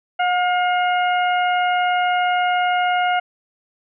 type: harmonic tone with a mistuned harmonic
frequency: 713 Hz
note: F5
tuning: 36 cents sharp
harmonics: 1 / 2 / 3 / 4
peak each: -17 / -23 / -27 / -29 dBFS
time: 0.19-3.2 s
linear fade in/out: 10 ms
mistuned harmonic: 1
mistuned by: +21 cents
effects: none